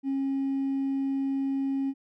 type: tone with hard clipping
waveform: triangle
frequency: 271.9 Hz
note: C#4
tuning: 33 cents flat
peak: -25 dBFS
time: 0.03-1.94 s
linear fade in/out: 50 ms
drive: 2 dB
effects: none